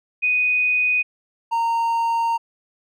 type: tone pair in turn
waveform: sine / triangle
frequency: 2489 / 922.7 Hz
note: D#7 / A#5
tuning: 0 / -18 cents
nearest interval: octave + perfect fourth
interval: 1718 cents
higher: first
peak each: -16 dBFS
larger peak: neither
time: 0.22-1.03 / 1.51-2.38 s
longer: second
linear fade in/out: 20 ms
effects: none